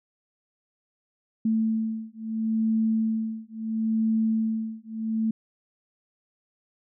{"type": "beating tone pair", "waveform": "sine", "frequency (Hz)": [221.4, 222.14], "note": ["A3", "A3"], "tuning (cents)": [11, 17], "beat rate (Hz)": 0.74, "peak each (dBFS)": -26, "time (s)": [1.45, 5.31], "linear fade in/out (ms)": 5, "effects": []}